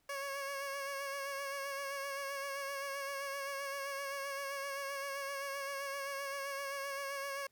15% pulse tone with vibrato, 554.4 Hz, C#5, in tune, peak -32 dBFS, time 0.09-7.47 s, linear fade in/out 5 ms, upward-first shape sine, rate 7.7 Hz, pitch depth 30 cents each way, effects pink hiss -75 dBFS RMS until 7.51 s

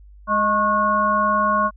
harmonic tone with a mistuned harmonic, 207.7 Hz, G#3, in tune, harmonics 1 / 3 / 5 / 7, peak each -26 / -24 / -17 / -25 dBFS, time 0.27-1.71 s, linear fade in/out 50 ms, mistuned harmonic 5, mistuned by +84 cents, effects added 50 Hz sine -42 dBFS peak until 1.76 s

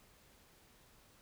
silence, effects pink hiss -65 dBFS RMS until 1.21 s

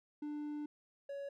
triangle tone pair in turn, 296.7 / 560.1 Hz, D4 / C#5, +18 / +18 cents, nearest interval major seventh, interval 1100 cents, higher second, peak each -37 / -39 dBFS, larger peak first, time 0.22-0.66 / 1.09-1.29 s, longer first, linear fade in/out 5 ms, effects none

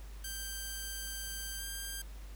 5% pulse tone with pitch glide, 1571 to 1591.1 Hz, G6 to G6, +3 to +25 cents, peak -29 dBFS, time 0.24-2.02 s, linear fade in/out 5 ms, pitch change +22 cents, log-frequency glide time 1.56-1.64 s, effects added 50 Hz sine -44 dBFS peak until 2.35 s + pink hiss -58 dBFS RMS until 2.35 s

